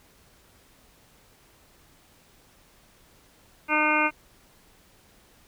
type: harmonic tone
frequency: 304.2 Hz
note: D#4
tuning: 39 cents flat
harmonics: 1 / 2 / 3 / 4 / 5 / 7 / 8 / 9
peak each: -29 / -31 / -27 / -28 / -28 / -27 / -27 / -32 dBFS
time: 3.68-4.11 s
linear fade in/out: 50 ms
effects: pink hiss -58 dBFS RMS until 5.47 s